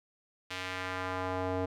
square tone with band-pass filter sweep, 92.5 Hz, F#2, in tune, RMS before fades -35 dBFS, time 0.5-1.66 s, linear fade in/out 10 ms, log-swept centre 2900 to 530 Hz, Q 1.1, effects none

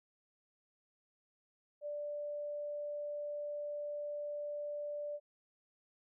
sine tone, 587.3 Hz, D5, in tune, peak -38 dBFS, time 1.81-5.2 s, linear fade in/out 50 ms, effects none

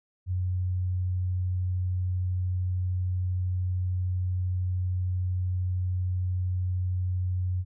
sine tone, 91.3 Hz, F#2, 23 cents flat, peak -25 dBFS, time 0.26-7.65 s, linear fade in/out 50 ms, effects none

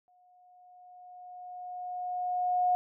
sine tone with exponential growth, 723 Hz, F#5, 40 cents flat, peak -22 dBFS, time 0.08-2.75 s, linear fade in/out 0 ms, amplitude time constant 580 ms, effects none

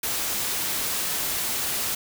white noise, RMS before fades -27 dBFS, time 0.03-1.95 s, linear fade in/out 5 ms, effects none

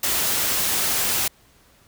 white noise, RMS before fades -22 dBFS, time 0.03-1.28 s, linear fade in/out 5 ms, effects pink hiss -56 dBFS RMS until 1.87 s

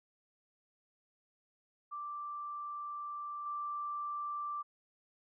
sine tone with level steps, 1174.7 Hz, D6, in tune, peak -39 / -36 dBFS, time 1.91-4.63 s, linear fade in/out 20 ms, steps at 3.46 s, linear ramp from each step 2 ms, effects none

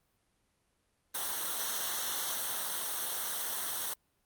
white noise with comb filter, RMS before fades -35 dBFS, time 1.14-3.94 s, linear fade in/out 10 ms, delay 0.41 ms, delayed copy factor -0.7, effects pink hiss -75 dBFS RMS until 4.25 s + Opus 32 kbps

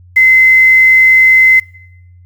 sine tone with quantisation, 2055 Hz, C7, 32 cents flat, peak -3 dBFS, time 0.16-1.6 s, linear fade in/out 10 ms, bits 5, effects noise-tail reverb RT60 0.9 s tail -24 dB re dry + added 89 Hz sine -37 dBFS peak until 2.25 s

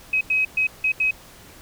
sine tone bursts at uneven times, 2540 Hz, D#7, 35 cents sharp, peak -17 dBFS, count 5, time 0.13-0.21 / 0.3-0.45 / 0.57-0.67 / 0.84-0.92 / 1-1.11 s, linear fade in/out 5 ms, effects pink hiss -46 dBFS RMS until 1.61 s

